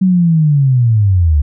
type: linear sweep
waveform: sine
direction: down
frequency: 190.9 to 69.6 Hz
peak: -7 dBFS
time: 0.01-1.42 s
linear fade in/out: 10 ms
effects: none